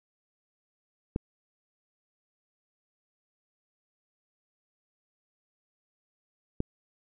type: clicks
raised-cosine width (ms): 3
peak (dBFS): -15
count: 2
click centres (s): 1.161 / 6.604
effects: none